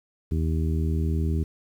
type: harmonic tone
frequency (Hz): 79.7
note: D#2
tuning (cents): +42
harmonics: 1 / 2 / 3 / 4 / 5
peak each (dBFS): -23 / -29 / -33 / -35 / -37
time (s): 0.31-1.44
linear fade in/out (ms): 10
effects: 9-bit